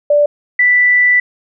sine tone pair in turn, 586 / 1976.1 Hz, D5 / B6, -4 / 0 cents, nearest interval octave + major sixth, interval 2104 cents, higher second, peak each -7 dBFS, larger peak neither, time 0.1-0.26 / 0.59-1.2 s, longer second, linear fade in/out 5 ms, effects none

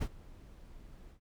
brown noise with ADSR envelope, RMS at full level -30 dBFS, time 0-1.2 s, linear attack 22 ms, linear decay 60 ms, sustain -22 dB, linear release 96 ms, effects none

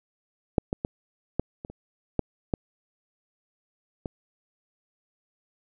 clicks, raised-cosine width 2 ms, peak -6 / -13 / -14 / -10 / -23 / -28 / -9 / -11 / -18 dBFS, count 9, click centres 0.582 / 0.729 / 0.849 / 1.396 / 1.649 / 1.7 / 2.193 / 2.538 / 4.058 s, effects none

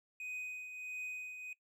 triangle tone with tremolo, 2500 Hz, D#7, 8 cents sharp, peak -38 dBFS, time 0.2-1.53 s, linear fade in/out 2 ms, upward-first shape triangle, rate 1.5 Hz, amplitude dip 55%, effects noise-tail reverb RT60 0.1 s tail -18 dB re dry

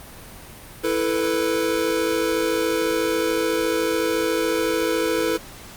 square chord, E suspended fourth, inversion none, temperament equal, 329.6 / 440 / 493.9 Hz, E4 / A4 / B4, 0 / 0 / 0 cents, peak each -25 dBFS, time 0.83-5.38 s, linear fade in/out 20 ms, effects pink hiss -41 dBFS RMS until 5.76 s + Opus 32 kbps

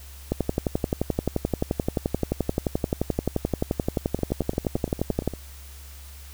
two click trains, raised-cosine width 2 ms, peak -9 / -20 dBFS, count 58 / 11, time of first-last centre 0.32-5.277 / 4.19-5.337 s, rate 11.5 / 8.72 Hz, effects added 69 Hz sine -41 dBFS peak until 6.33 s + white hiss -48 dBFS RMS until 6.33 s

